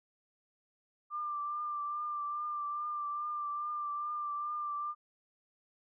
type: tone with vibrato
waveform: sine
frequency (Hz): 1187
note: D6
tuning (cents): +18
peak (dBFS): -34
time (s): 1.1-4.95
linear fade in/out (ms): 50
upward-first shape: triangle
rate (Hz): 2.4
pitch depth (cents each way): 31
effects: none